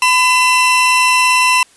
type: tone pair together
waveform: 40% pulse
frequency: 1007 / 2691 Hz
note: B5 / E7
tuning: +33 / +35 cents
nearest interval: octave + perfect fourth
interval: 1702 cents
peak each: -11 dBFS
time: 0.02-1.63 s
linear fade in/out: 2 ms
effects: white hiss -48 dBFS RMS until 1.76 s + resampled to 24000 Hz